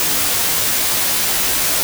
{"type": "noise with comb filter", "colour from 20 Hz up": "white", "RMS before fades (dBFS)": -17, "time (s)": [0, 1.83], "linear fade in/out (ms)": 0, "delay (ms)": 15, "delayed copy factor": -0.65, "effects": []}